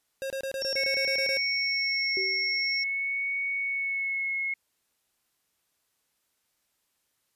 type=tone bursts; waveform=square; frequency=538 Hz; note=C5; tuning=48 cents sharp; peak=-31 dBFS; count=11; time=0.22-1.371 s; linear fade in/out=0 ms; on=81 ms; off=26 ms
type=tone; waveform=sine; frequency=5490 Hz; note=F8; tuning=31 cents flat; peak=-29 dBFS; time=0.61-2.84 s; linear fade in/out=10 ms
type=tone with vibrato; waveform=sine; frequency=2200 Hz; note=C#7; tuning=14 cents flat; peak=-27 dBFS; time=0.76-4.54 s; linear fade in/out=5 ms; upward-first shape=sine; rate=0.47 Hz; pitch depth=22 cents each way
type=tone with exponential decay; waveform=sine; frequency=381.6 Hz; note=G4; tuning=47 cents flat; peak=-30 dBFS; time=2.17-2.82 s; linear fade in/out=0 ms; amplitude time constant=140 ms
effects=white hiss -75 dBFS RMS until 7.35 s + resampled to 32000 Hz